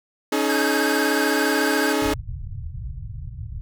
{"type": "chord", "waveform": "sawtooth", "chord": "C# suspended second", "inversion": "none", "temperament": "equal with one note detuned", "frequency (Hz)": [277.2, 311.1, 425.5], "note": ["C#4", "D#4", "G#4"], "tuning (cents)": [0, 0, 42], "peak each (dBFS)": -20, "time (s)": [0.32, 2.14], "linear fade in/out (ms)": 5}
{"type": "tone with vibrato", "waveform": "square", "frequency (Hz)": 1582, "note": "G6", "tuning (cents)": 15, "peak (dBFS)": -25, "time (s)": [0.49, 1.93], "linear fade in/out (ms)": 5, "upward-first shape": "square", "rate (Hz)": 16, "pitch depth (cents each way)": 44}
{"type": "low-pass noise", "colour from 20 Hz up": "white", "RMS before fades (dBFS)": -32, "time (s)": [2.02, 3.61], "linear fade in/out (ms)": 0, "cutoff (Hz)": 130, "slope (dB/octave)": 48}
{"effects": []}